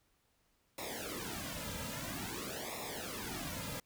pink noise with flanger, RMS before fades -42 dBFS, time 0.78-3.8 s, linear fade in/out 2 ms, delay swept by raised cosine 0.65 to 2.75 ms, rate 0.5 Hz, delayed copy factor -0.95, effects pink hiss -75 dBFS RMS until 3.85 s

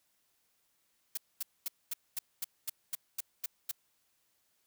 blue noise bursts, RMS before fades -35 dBFS, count 11, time 1.15-3.714 s, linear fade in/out 5 ms, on 24 ms, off 230 ms, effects white hiss -75 dBFS RMS until 4.66 s

